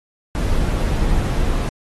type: noise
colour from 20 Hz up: brown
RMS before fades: -18 dBFS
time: 0.35-1.69 s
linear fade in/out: 0 ms
effects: AAC 32 kbps